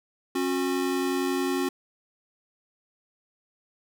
square tone pair together, 271.9 / 362.9 Hz, C#4 / F#4, -33 / -34 cents, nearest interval perfect fourth, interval 499 cents, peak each -28 dBFS, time 0.35-1.69 s, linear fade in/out 5 ms, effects none

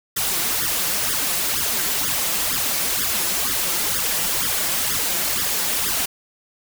white noise with flanger, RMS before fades -22 dBFS, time 0.16-6.06 s, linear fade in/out 10 ms, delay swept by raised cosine 0.58 to 5.98 ms, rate 2.1 Hz, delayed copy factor +0.95, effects none

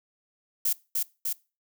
violet noise with echo, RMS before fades -25 dBFS, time 0.65-0.73 s, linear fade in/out 5 ms, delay 300 ms, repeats 2, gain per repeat -2 dB, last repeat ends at 1.33 s, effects noise-tail reverb RT60 0.3 s tail -22 dB re dry

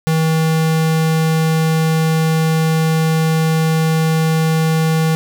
square tone, 160 Hz, D#3, 49 cents sharp, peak -13 dBFS, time 0.07-5.15 s, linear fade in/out 0 ms, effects none

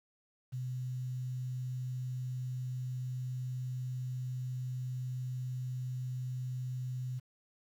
sine tone with quantisation, 127.1 Hz, C3, 50 cents flat, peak -35 dBFS, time 0.52-7.2 s, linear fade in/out 20 ms, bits 10, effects none

